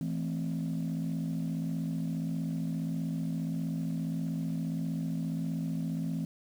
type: chord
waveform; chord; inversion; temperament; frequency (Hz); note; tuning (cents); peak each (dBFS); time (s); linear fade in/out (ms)
sine; A minor; second; equal; 164.81 / 220 / 261.6; E3 / A3 / C4; 0 / 0 / 0; -31 / -36 / -35; 0.01-6.25; 2
effects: tanh soft clip ceiling -26 dBFS + 9-bit